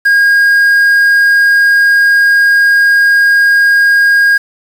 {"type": "tone with quantisation", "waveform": "triangle", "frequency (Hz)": 1628, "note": "G#6", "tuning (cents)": -35, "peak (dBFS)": -3, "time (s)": [0.05, 4.38], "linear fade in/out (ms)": 10, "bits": 5, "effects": []}